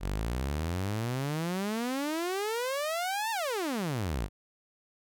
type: exponential two-way sweep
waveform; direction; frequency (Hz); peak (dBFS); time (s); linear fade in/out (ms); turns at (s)
sawtooth; up then down; 45 to 922 to 45; -26; 0-4.29; 50; 3.31
effects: none